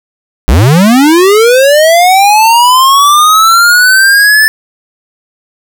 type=linear sweep; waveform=square; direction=up; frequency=49 to 1760 Hz; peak=-3 dBFS; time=0.48-4.48 s; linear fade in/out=0 ms; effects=none